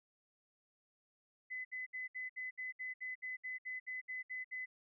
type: tone bursts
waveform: sine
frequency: 2018 Hz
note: B6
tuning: 37 cents sharp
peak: -40 dBFS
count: 15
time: 1.5-4.66 s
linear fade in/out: 20 ms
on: 150 ms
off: 65 ms
effects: none